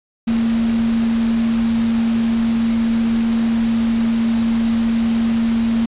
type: tone in noise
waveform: sine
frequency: 228.9 Hz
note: A#3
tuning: 31 cents flat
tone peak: -14 dBFS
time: 0.27-5.86 s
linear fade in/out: 10 ms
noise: pink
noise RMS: -30 dBFS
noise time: 0.27-5.86 s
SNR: +13 dB
effects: resampled to 8000 Hz